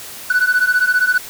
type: beating tone pair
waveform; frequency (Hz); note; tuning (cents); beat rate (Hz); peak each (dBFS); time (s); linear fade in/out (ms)
sine; 1480 / 1495; F#6 / F#6; 0 / +17; 15; -13; 0.3-1.18; 5
effects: tanh soft clip ceiling -9 dBFS + white hiss -33 dBFS RMS until 1.29 s